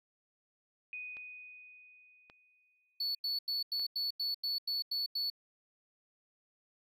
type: tone with exponential decay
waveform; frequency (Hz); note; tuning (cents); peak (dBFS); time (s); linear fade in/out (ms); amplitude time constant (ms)
sine; 2489; D#7; 0; -39; 0.93-3.19; 1; 490
type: clicks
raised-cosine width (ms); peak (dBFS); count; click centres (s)
0.3; -38; 3; 1.169 / 2.299 / 3.796
type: tone bursts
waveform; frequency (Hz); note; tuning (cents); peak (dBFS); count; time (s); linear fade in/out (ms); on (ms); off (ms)
triangle; 4435; C#8; 0; -31; 10; 3-5.301; 5; 150; 89
effects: none